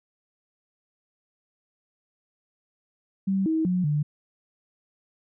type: tone with pitch steps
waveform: sine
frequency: 193.2 / 319.5 / 181.4 / 148.3 Hz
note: G3 / D#4 / F#3 / D3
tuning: -25 / +46 / -34 / +17 cents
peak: -21 dBFS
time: 3.27-4.03 s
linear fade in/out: 10 ms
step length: 190 ms
effects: none